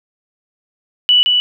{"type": "tone with echo", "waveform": "sine", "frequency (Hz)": 2958, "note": "F#7", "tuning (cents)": -1, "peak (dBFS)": -7, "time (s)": [1.09, 1.23], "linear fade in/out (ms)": 0, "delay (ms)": 170, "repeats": 1, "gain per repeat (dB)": -3, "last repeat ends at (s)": 1.4, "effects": []}